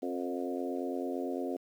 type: harmonic tone with a mistuned harmonic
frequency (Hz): 88.9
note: F2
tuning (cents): +31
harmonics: 3 / 4 / 5 / 6 / 7 / 8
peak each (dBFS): -36 / -38 / -40 / -42 / -43 / -44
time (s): 0.02-1.57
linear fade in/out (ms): 10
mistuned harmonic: 6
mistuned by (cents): -17
effects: 10-bit